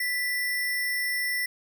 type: tone with sample-and-hold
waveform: sine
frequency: 1975.5 Hz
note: B6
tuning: in tune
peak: -25 dBFS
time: 0-1.46 s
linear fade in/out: 5 ms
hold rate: 7350 Hz
effects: none